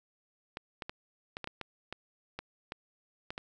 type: clicks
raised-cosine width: 0.3 ms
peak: -22 dBFS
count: 12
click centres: 0.571 / 0.822 / 0.895 / 1.369 / 1.443 / 1.474 / 1.613 / 1.926 / 2.39 / 2.721 / 3.305 / 3.379 s
effects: none